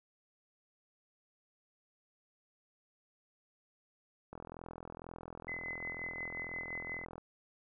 click train, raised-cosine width 1 ms, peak -32 dBFS, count 121, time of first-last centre 4.33-7.18 s, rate 42.1 Hz
sine tone with tremolo, 2034 Hz, C7, 50 cents flat, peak -37 dBFS, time 5.48-7.05 s, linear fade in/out 5 ms, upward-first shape triangle, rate 5.7 Hz, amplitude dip 55%
effects none

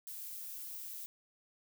violet noise, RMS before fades -45 dBFS, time 0.07-1.06 s, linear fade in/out 0 ms, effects none

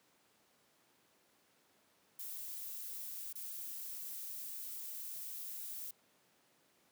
violet noise with dropouts, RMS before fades -45 dBFS, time 2.19-5.91 s, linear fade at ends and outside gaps 5 ms, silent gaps 3.329-3.353 s, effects pink hiss -71 dBFS RMS until 6.91 s + high-pass 200 Hz 12 dB/octave

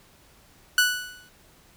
sawtooth tone with exponential decay, 1480 Hz, F#6, in tune, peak -11 dBFS, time 0.78-1.29 s, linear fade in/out 2 ms, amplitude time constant 110 ms, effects pink hiss -56 dBFS RMS until 1.76 s

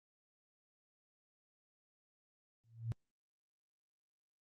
sine tone with exponential growth, 114.7 Hz, A#2, 28 cents flat, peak -32 dBFS, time 2.64-2.92 s, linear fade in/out 0 ms, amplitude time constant 59 ms, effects Opus 32 kbps

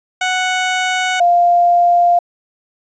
15% pulse / sine tone pair in turn, 740 / 698.5 Hz, F#5 / F5, 0 / 0 cents, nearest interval minor second, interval 100 cents, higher first, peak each -8 dBFS, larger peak neither, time 0.21-1.2 / 1.2-2.19 s, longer neither, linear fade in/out 5 ms, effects resampled to 16000 Hz + 8-bit

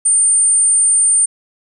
sine tone, 8950 Hz, C#9, 16 cents sharp, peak -9 dBFS, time 0.05-1.26 s, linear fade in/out 10 ms, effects none

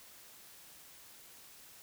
silence, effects white hiss -56 dBFS RMS until 1.82 s

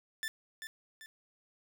sawtooth tone with echo, 1767 Hz, A6, 7 cents sharp, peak -31 dBFS, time 0.23-0.28 s, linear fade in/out 0 ms, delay 390 ms, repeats 2, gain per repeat -7 dB, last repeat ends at 1.06 s, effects none

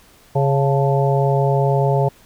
harmonic tone with a mistuned harmonic, 138.1 Hz, C#3, 6 cents flat, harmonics 1 / 3 / 4 / 5 / 6, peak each -16 / -21 / -22 / -23 / -24 dBFS, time 0.35-2.09 s, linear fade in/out 10 ms, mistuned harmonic 6, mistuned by +100 cents, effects pink hiss -50 dBFS RMS until 2.25 s

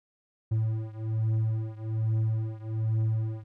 triangle beating tone pair, 110 / 111.2 Hz, A2 / A2, 0 / +19 cents, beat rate 1.2 Hz, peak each -26 / -28 dBFS, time 0.51-3.44 s, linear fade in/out 10 ms, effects none

